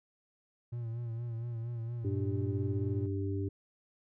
triangle tone with vibrato, 116.8 Hz, A#2, 4 cents sharp, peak -33 dBFS, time 0.72-3.07 s, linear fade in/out 10 ms, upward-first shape sine, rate 4.3 Hz, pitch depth 51 cents each way
harmonic tone, 98 Hz, G2, in tune, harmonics 1 / 3 / 4, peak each -33 / -38 / -39 dBFS, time 2.04-3.49 s, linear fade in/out 10 ms
effects none

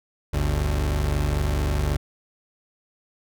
30% pulse tone pair together, 49.16 / 73.1 Hz, G1 / D2, +6 / -7 cents, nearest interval perfect fifth, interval 687 cents, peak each -23 / -20 dBFS, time 0.33-1.97 s, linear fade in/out 10 ms, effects none

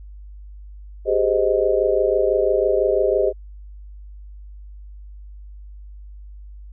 sine chord, Ab major seventh, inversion third, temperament just, 389.3 / 415.3 / 519.1 / 623 Hz, G4 / Ab4 / C5 / Eb5, -12 / 0 / -14 / +2 cents, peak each -21 dBFS, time 1.05-3.33 s, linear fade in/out 50 ms, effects added 50 Hz sine -36 dBFS peak until 6.72 s

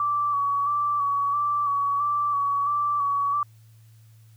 sine tone with vibrato, 1149 Hz, D6, 38 cents flat, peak -21 dBFS, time 0-3.43 s, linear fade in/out 2 ms, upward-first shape square, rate 1.5 Hz, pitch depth 29 cents each way, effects added 111 Hz sine -49 dBFS peak until 4.36 s + white hiss -64 dBFS RMS until 4.36 s

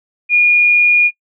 sine tone, 2434 Hz, D#7, 39 cents flat, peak -7 dBFS, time 0.29-1.11 s, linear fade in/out 50 ms, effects noise-tail reverb RT60 0.1 s tail -22 dB re dry

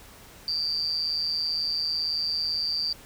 sine tone with amplitude modulation, 4699 Hz, D8, in tune, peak -21 dBFS, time 0.48-2.93 s, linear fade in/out 2 ms, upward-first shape sine, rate 158 Hz, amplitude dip 90%, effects pink hiss -49 dBFS RMS until 3.05 s

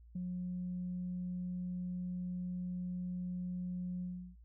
sine tone with ADSR envelope, 180 Hz, F#3, 47 cents flat, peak -34 dBFS, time 0.15-4.36 s, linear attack 8 ms, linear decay 12 ms, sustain -2 dB, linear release 340 ms, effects tanh soft clip ceiling -32 dBFS + added 58 Hz sine -55 dBFS peak until 4.44 s

